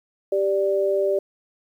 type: tone pair together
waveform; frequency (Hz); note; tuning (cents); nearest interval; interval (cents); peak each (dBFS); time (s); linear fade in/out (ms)
sine; 392.2 / 587.3; G4 / D5; +1 / 0; perfect fifth; 699; -21; 0.32-1.19; 5
effects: 9-bit